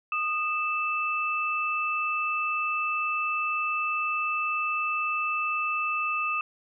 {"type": "tone pair together", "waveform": "sine", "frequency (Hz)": [1232.8, 2638], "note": ["D#6", "E7"], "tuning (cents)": [-16, 1], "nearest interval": "octave + minor second", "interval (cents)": 1317, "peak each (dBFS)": -28, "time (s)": [0.12, 6.41], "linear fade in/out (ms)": 2, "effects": []}